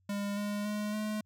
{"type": "tone with pitch steps", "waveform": "square", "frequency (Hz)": [202.3, 205.8, 209.4, 213.1], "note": ["G#3", "G#3", "G#3", "G#3"], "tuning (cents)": [-45, -16, 15, 45], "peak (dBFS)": -33, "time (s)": [0.09, 1.21], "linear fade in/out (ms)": 5, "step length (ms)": 280, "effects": ["added 93 Hz sine -68 dBFS peak until 1.25 s"]}